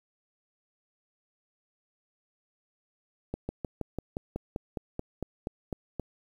slowing click train, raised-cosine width 2 ms, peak -19 dBFS, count 14, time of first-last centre 3.34-5.997 s, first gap 150 ms, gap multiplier 1.05, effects 9-bit

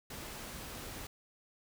pink noise, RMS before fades -45 dBFS, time 0.1-1.07 s, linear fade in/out 5 ms, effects none

